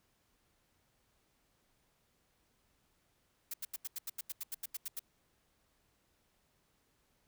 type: noise bursts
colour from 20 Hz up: blue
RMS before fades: -40 dBFS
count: 14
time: 3.51-4.994 s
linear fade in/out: 5 ms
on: 28 ms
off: 84 ms
effects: pink hiss -75 dBFS RMS until 7.27 s